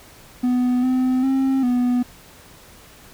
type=tone with pitch steps; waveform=triangle; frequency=248.7 / 256.1 / 266.8 / 246.4 Hz; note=B3 / C4 / C4 / B3; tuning=+12 / -37 / +34 / -4 cents; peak=-14 dBFS; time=0.43-2.03 s; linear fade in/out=10 ms; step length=400 ms; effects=pink hiss -46 dBFS RMS until 3.13 s